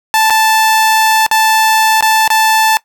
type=tone with dropouts; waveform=sawtooth; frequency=879 Hz; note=A5; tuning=2 cents flat; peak=-4 dBFS; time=0.14-2.77 s; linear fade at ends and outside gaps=0 ms; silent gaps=0.299-0.305 / 1.264-1.313 / 2.008-2.025 / 2.277-2.303 s; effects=noise-tail reverb RT60 0.1 s tail -19 dB re dry